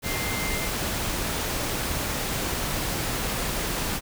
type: tone in noise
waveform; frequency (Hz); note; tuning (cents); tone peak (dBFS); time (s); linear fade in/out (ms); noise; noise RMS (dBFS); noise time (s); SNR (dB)
sine; 2093; C7; 0; -33; 0.03-0.7; 50; pink; -28; 0.02-4.01; -8
effects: none